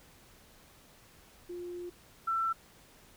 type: tone pair in turn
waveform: sine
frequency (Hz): 352.4 / 1339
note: F4 / E6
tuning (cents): +16 / +27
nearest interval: octave + major seventh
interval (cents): 2311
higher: second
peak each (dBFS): -38 / -28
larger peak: second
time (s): 1.49-1.9 / 2.27-2.53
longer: first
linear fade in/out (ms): 10
effects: pink hiss -59 dBFS RMS until 3.16 s